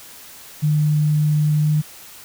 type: tone with pitch glide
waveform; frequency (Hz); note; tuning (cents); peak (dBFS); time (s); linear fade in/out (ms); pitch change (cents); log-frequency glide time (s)
sine; 150.9 to 151.95; D3 to D#3; +47 to -41; -14; 0.62-1.82; 20; +12; 1.61-1.68
effects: white hiss -41 dBFS RMS until 2.24 s